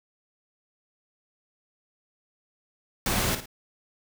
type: noise with echo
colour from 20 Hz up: pink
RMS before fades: -26 dBFS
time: 3.06-3.35 s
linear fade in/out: 2 ms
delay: 54 ms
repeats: 2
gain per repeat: -9 dB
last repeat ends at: 3.458 s
effects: none